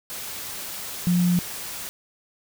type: tone in noise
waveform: sine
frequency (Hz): 176.9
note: F3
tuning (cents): +23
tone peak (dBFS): -17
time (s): 1.07-1.39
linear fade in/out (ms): 0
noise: white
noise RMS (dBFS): -34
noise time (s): 0.1-1.89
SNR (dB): +14
effects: none